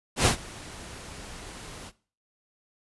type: noise with ADSR envelope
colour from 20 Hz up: pink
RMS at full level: -19 dBFS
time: 0.16-1.92 s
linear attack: 100 ms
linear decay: 100 ms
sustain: -23 dB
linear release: 49 ms
effects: noise-tail reverb RT60 0.4 s tail -19 dB re dry + resampled to 24000 Hz